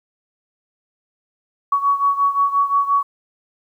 sine beating tone pair, 1122 / 1127.7 Hz, C#6 / C#6, +21 / +29 cents, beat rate 5.7 Hz, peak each -16 / -20 dBFS, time 1.72-3.03 s, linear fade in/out 5 ms, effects 9-bit

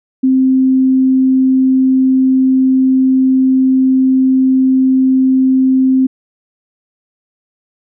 sine tone, 261.6 Hz, C4, in tune, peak -7 dBFS, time 0.23-6.07 s, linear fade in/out 10 ms, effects none

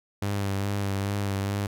sawtooth tone with vibrato, 99.6 Hz, G2, 28 cents sharp, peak -22 dBFS, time 0.22-1.67 s, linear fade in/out 5 ms, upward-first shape sine, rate 2.4 Hz, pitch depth 29 cents each way, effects none

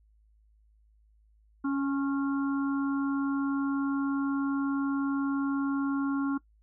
harmonic tone with a mistuned harmonic, 277.2 Hz, C#4, in tune, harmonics 1 / 3 / 4 / 5, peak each -26 / -45 / -40 / -39 dBFS, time 1.64-6.38 s, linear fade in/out 10 ms, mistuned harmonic 4, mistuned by -32 cents, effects noise-tail reverb RT60 0.1 s tail -19 dB re dry + added 53 Hz sine -60 dBFS peak until 6.62 s

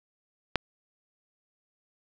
click, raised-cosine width 0.3 ms, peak -7 dBFS, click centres 0.557 s, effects resampled to 16000 Hz + 7-bit

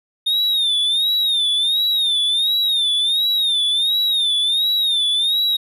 triangle tone with vibrato, 3664 Hz, A#7, 31 cents flat, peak -14 dBFS, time 0.26-5.57 s, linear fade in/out 10 ms, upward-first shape sine, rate 1.4 Hz, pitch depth 110 cents each way, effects none

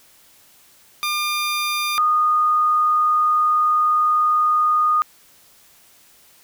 15% pulse / sine tone pair in turn, 1200 / 1230.2 Hz, D6 / D#6, +37 / -20 cents, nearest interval unison, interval 43 cents, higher second, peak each -14 dBFS, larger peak neither, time 1.03-1.98 / 1.98-5.02 s, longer second, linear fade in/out 0 ms, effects white hiss -52 dBFS RMS until 6.43 s

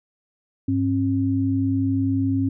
sine tone pair together, 101.27 / 270 Hz, G#2 / C#4, -43 / -45 cents, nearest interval octave + perfect fourth, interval 1698 cents, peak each -23 / -20 dBFS, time 0.68-2.49 s, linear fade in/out 5 ms, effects none

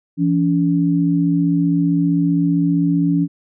sine tone pair together, 169.22 / 284.6 Hz, E3 / C#4, +46 / +46 cents, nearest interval major sixth, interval 900 cents, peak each -16 dBFS, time 0.17-3.28 s, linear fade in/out 50 ms, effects none

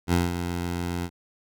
15% pulse tone with ADSR envelope, 87.3 Hz, F2, in tune, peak -12 dBFS, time 0.07-1.1 s, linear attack 58 ms, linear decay 180 ms, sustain -9 dB, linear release 59 ms, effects none

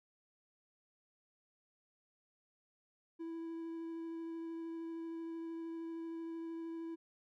triangle tone with vibrato, 330 Hz, E4, 2 cents sharp, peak -39 dBFS, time 3.19-6.96 s, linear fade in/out 20 ms, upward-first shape triangle, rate 13 Hz, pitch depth 12 cents each way, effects none

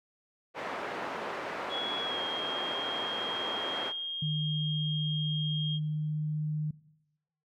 pink band-pass noise, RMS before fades -37 dBFS, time 0.54-3.93 s, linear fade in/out 50 ms, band 420 to 1800 Hz, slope 12 dB/octave
sine tone with pitch glide, 3346 to 3234 Hz, G#7 to G#7, +12 to -47 cents, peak -33 dBFS, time 1.69-5.8 s, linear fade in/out 50 ms, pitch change -59 cents, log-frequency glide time 2.01-2.2 s
sine tone, 152.6 Hz, D#3, 33 cents flat, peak -29 dBFS, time 4.22-6.71 s, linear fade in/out 5 ms
effects noise-tail reverb RT60 0.9 s tail -20 dB re dry

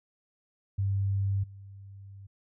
sine tone with level steps, 98.4 Hz, G2, 7 cents sharp, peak -25 / -44 dBFS, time 0.78-2.27 s, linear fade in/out 10 ms, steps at 1.43 s, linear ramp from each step 10 ms, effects none

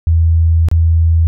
sine tone with dropouts, 82.2 Hz, E2, 4 cents flat, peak -7 dBFS, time 0.07-1.27 s, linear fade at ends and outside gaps 0 ms, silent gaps 0.686-0.714 s, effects none

